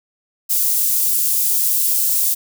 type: high-pass noise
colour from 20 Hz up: white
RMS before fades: -17 dBFS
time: 0.49-2.35 s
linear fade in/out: 20 ms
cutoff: 8600 Hz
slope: 12 dB/octave
effects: none